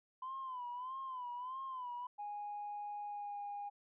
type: tone with vibrato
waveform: sine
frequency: 1017 Hz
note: C6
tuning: 50 cents flat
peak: -40 dBFS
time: 0.22-2.07 s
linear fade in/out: 5 ms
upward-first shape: sine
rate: 1.6 Hz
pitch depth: 90 cents each way
type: tone with pitch glide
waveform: sine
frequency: 826 to 815.6 Hz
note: G#5 to G#5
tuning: -10 to -32 cents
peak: -40 dBFS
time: 2.18-3.7 s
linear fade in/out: 20 ms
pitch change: -22 cents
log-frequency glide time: 3.05-3.39 s
effects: tanh soft clip ceiling -37 dBFS